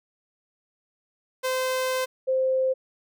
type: tone pair in turn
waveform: sawtooth / sine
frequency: 516 / 522.3 Hz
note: C5 / C5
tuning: -24 / -3 cents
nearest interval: unison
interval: 21 cents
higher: second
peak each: -20 dBFS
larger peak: neither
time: 1.43-2.06 / 2.27-2.74 s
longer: first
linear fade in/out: 20 ms
effects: none